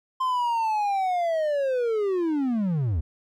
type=linear sweep; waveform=triangle; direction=down; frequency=1046.5 to 69.3 Hz; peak=-20 dBFS; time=0.2-3.01 s; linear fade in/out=10 ms; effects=none